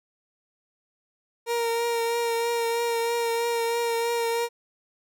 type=tone with vibrato; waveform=30% pulse; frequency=466.4 Hz; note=A#4; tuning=1 cent sharp; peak=-21 dBFS; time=1.46-4.49 s; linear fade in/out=50 ms; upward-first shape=triangle; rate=3.1 Hz; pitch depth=24 cents each way; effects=none